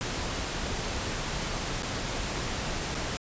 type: noise with dropouts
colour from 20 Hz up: pink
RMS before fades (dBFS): -32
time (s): 0.01-3.17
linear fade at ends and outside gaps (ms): 0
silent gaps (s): 1.823-1.831 / 2.945-2.95
effects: resampled to 16000 Hz